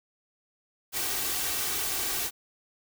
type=noise with comb filter; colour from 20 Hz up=white; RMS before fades=-30 dBFS; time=0.92-2.31 s; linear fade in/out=50 ms; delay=2.6 ms; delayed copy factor=+0.55; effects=none